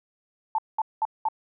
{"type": "tone bursts", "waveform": "sine", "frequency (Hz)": 880, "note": "A5", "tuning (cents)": 0, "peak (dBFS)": -21, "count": 4, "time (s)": [0.55, 1.286], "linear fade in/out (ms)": 2, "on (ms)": 34, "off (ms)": 200, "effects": []}